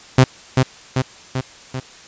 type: tone with echo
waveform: sawtooth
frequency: 130 Hz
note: C3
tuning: 11 cents flat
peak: -3 dBFS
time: 0.18-0.24 s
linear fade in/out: 5 ms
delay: 390 ms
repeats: 4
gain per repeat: -4 dB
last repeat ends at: 1.8 s
effects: white hiss -42 dBFS RMS until 2.07 s + resampled to 16000 Hz